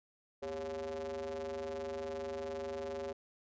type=ring-modulated tone; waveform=square; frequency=77.78 Hz; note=D#2; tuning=in tune; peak=-36 dBFS; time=0.42-3.13 s; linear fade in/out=10 ms; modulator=478 Hz; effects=resampled to 16000 Hz